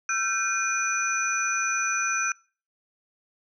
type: tone cluster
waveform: sine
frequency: 1351 / 1554 / 2441 / 5960 Hz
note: E6 / G6 / D#7 / F#8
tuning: +42 / -16 / -34 / +12 cents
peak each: -29 dBFS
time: 0.09-2.32 s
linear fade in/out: 2 ms
effects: noise-tail reverb RT60 0.4 s tail -25 dB re dry